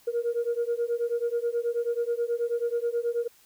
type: beating tone pair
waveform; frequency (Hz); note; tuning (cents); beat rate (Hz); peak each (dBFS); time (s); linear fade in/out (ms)
sine; 467.8 / 477.1; A#4 / A#4; +6 / +40; 9.3; -27; 0.07-3.28; 10
effects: tanh soft clip ceiling -20 dBFS + white hiss -59 dBFS RMS until 3.45 s